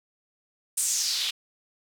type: noise with band-pass filter sweep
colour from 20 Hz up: white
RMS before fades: -27 dBFS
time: 0.77-1.31 s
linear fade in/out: 10 ms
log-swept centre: 9000 to 3200 Hz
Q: 3.3
effects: none